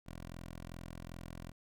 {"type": "tone", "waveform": "10% pulse", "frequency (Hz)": 42.58, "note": "F1", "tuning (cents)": -43, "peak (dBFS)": -37, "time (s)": [0.06, 1.52], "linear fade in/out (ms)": 10, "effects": []}